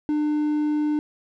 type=tone; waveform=triangle; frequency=300 Hz; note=D4; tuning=37 cents sharp; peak=-18 dBFS; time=0.09-0.99 s; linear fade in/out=0 ms; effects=none